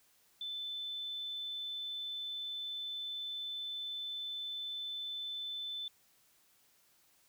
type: tone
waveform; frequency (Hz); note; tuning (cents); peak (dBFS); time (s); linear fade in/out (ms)
sine; 3520; A7; 0; -38; 0.41-5.88; 2
effects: white hiss -69 dBFS RMS until 7.28 s